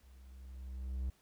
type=tone with level ramp; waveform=triangle; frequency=64.4 Hz; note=C2; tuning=27 cents flat; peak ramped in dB=-55 to -31 dBFS; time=0.03-1.1 s; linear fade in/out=5 ms; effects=pink hiss -70 dBFS RMS until 1.21 s